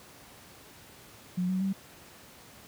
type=tone with pitch steps; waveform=sine; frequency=180.6 / 186.97 / 193.56 Hz; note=F#3 / F#3 / G3; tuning=-42 / +18 / -22 cents; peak=-26 dBFS; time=1.37-1.73 s; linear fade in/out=10 ms; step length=120 ms; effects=pink hiss -52 dBFS RMS until 2.67 s + high-pass 80 Hz 12 dB/octave